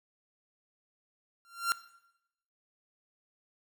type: tone with exponential growth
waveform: 45% pulse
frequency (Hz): 1379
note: F6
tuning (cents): -22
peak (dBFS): -23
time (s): 1.45-1.72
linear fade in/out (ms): 0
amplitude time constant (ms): 58
effects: noise-tail reverb RT60 0.8 s tail -17 dB re dry